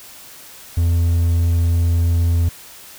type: tone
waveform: triangle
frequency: 84.8 Hz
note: E2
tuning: 50 cents sharp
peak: -11 dBFS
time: 0.77-2.49 s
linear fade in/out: 5 ms
effects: white hiss -40 dBFS RMS until 2.98 s